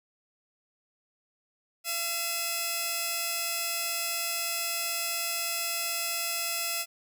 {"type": "tone pair together", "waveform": "5% pulse", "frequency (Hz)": [679, 2564], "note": ["F5", "E7"], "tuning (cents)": [-49, -49], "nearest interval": "octave + major seventh", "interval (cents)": 2300, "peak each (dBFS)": -22, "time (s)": [1.84, 6.86], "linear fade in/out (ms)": 50, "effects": []}